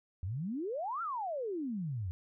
sine exponential two-way sweep, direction up then down, 83.3 to 1400 to 83.3 Hz, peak -34 dBFS, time 0.23-2.11 s, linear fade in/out 0 ms, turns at 1.02 s, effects none

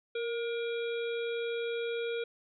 harmonic tone with a mistuned harmonic, 475.7 Hz, A#4, 35 cents sharp, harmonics 1 / 3 / 5 / 7 / 8, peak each -32 / -43 / -43 / -46 / -50 dBFS, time 0.15-2.24 s, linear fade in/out 5 ms, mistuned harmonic 1, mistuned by -36 cents, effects none

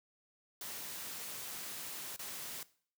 white noise with dropouts, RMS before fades -44 dBFS, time 0.61-2.63 s, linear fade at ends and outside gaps 2 ms, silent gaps 2.163-2.192 s, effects noise-tail reverb RT60 0.5 s tail -19 dB re dry + high-pass 100 Hz 12 dB/octave

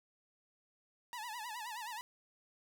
sawtooth tone with vibrato, 915 Hz, A#5, 32 cents flat, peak -38 dBFS, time 1.13-2.01 s, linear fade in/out 0 ms, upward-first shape sine, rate 9.5 Hz, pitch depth 140 cents each way, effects none

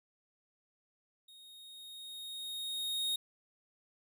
45% pulse tone with level ramp, 3729 Hz, A#7, in tune, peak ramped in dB -55 to -31 dBFS, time 1.28-3.16 s, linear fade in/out 5 ms, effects none

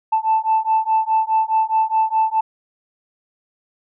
sine beating tone pair, 879 / 883.8 Hz, A5 / A5, -2 / +7 cents, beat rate 4.8 Hz, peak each -17 dBFS, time 0.12-2.41 s, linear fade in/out 10 ms, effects tanh soft clip ceiling -9 dBFS

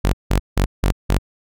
sawtooth tone bursts, 47.56 Hz, F#1, 48 cents sharp, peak -10 dBFS, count 5, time 0.04-1.185 s, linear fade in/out 10 ms, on 93 ms, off 170 ms, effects none

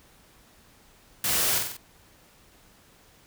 white noise with echo, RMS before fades -26 dBFS, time 1.24-1.58 s, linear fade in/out 2 ms, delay 47 ms, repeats 4, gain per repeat -4 dB, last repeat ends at 1.768 s, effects pink hiss -57 dBFS RMS until 3.26 s

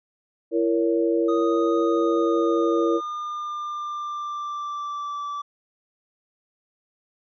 sine chord, A# diminished, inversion second, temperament just, 335.6 / 466.2 / 559.4 Hz, E4 / A#4 / C#5, +31 / 0 / +16 cents, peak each -21 / -23 / -27 dBFS, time 0.51-3.01 s, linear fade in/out 50 ms
triangle tone with pitch glide, 1243 to 1159.8 Hz, D#6 to D6, -2 to -22 cents, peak -26 dBFS, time 1.28-5.42 s, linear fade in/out 10 ms, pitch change -120 cents, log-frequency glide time 1.8-5.26 s
effects resampled to 16000 Hz

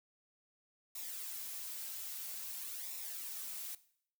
blue noise with flanger, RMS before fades -44 dBFS, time 0.95-3.75 s, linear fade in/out 5 ms, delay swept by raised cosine 0.64 to 4.14 ms, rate 0.5 Hz, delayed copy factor -0.55, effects noise-tail reverb RT60 0.6 s tail -17 dB re dry

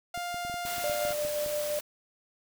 sawtooth tone, 702 Hz, F5, 9 cents sharp, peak -29 dBFS, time 0.14-1.13 s, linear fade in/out 5 ms
clicks, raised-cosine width 3 ms, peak -32 dBFS, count 12, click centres 0.176 / 0.344 / 0.45 / 0.498 / 0.542 / 0.652 / 0.782 / 0.897 / 1.052 / 1.107 / 1.25 / 1.462 s
white noise, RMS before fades -38 dBFS, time 0.65-1.81 s, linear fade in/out 10 ms
sine tone with tremolo, 594 Hz, D5, 20 cents sharp, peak -28 dBFS, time 0.84-1.79 s, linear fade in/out 0 ms, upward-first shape square, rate 5.8 Hz, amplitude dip 25%
effects none

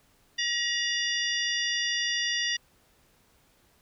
harmonic tone with a mistuned harmonic, 952 Hz, A#5, 36 cents sharp, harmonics 2 / 3 / 4 / 5 / 6, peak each -30 / -32 / -33 / -34 / -35 dBFS, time 0.38-2.57 s, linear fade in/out 10 ms, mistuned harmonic 4, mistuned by -130 cents, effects pink hiss -64 dBFS RMS until 3.81 s

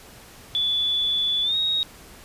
sine tone with pitch glide, 3453 to 3766 Hz, A7 to A#7, -33 to +17 cents, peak -20 dBFS, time 0.55-1.83 s, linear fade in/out 0 ms, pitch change +150 cents, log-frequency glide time 1.43-1.56 s, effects pink hiss -46 dBFS RMS until 2.24 s + resampled to 32000 Hz

